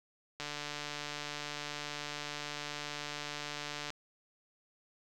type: click train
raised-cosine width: 0.2 ms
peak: -22 dBFS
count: 516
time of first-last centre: 0.4-3.903 s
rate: 147 Hz
effects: none